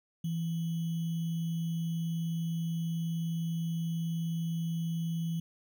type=tone with sample-and-hold; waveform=sine; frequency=165.5 Hz; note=E3; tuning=7 cents sharp; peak=-30 dBFS; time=0.24-5.4 s; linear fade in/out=5 ms; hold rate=3150 Hz; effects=none